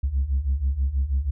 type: beating tone pair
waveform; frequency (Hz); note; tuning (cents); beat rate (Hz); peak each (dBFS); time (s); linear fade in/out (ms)
sine; 64.4 / 70.6; C2 / C#2; -27 / +32; 6.2; -24 / -21; 0.03-1.31; 10
effects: tanh soft clip ceiling -16 dBFS